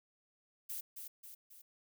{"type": "noise with echo", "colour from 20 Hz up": "violet", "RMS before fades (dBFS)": -42, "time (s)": [0.69, 0.81], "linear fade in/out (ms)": 10, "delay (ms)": 270, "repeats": 3, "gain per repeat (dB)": -5, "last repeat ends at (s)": 1.62, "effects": []}